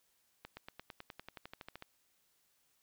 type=accelerating click train; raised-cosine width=0.3 ms; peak=-30 dBFS; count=16; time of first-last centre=0.45-1.824 s; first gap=120 ms; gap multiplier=0.96; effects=white hiss -75 dBFS RMS until 2.82 s